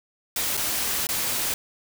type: noise with dropouts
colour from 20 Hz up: white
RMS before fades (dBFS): -26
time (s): 0.36-1.54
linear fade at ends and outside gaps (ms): 2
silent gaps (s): 0.57-0.574 / 1.069-1.089
effects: none